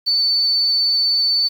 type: tone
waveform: sine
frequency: 4508 Hz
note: C#8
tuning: 28 cents sharp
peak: -14 dBFS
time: 0.06-1.49 s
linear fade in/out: 20 ms
effects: 7-bit